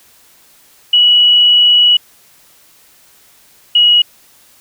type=tone pair in turn; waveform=sine; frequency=2931 / 2906 Hz; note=F#7 / F#7; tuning=-17 / -32 cents; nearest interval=unison; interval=15 cents; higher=first; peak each=-5 dBFS; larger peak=neither; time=0.93-1.97 / 3.75-4.02 s; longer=first; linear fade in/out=5 ms; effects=white hiss -47 dBFS RMS until 4.6 s